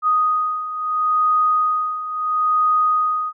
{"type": "beating tone pair", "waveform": "sine", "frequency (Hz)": [1244.5, 1245.24], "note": ["D#6", "D#6"], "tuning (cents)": [0, 1], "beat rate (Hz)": 0.74, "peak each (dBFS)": [-22, -17], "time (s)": [0.02, 3.33], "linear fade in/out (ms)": 50, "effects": []}